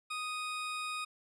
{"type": "tone", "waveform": "20% pulse", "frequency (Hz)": 1244.5, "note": "D#6", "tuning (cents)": 0, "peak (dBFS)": -31, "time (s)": [0.1, 1.05], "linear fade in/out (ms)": 10, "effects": ["low-pass 10000 Hz 12 dB/octave"]}